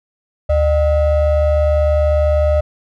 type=ring-modulated tone; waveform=triangle; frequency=339.5 Hz; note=F4; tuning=49 cents flat; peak=-6 dBFS; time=0.49-2.61 s; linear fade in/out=10 ms; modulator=265 Hz; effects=none